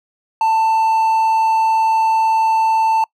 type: tone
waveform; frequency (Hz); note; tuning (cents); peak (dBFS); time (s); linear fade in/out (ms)
triangle; 889; A5; +18; -10; 0.41-3.04; 2
effects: noise-tail reverb RT60 0.1 s tail -25 dB re dry